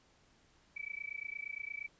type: tone with amplitude modulation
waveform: sine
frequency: 2300 Hz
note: D7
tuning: 37 cents flat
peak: -36 dBFS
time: 0.76-1.88 s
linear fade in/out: 10 ms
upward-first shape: sine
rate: 28.6 Hz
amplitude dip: 100%
effects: pink hiss -68 dBFS RMS until 1.99 s + resampled to 16000 Hz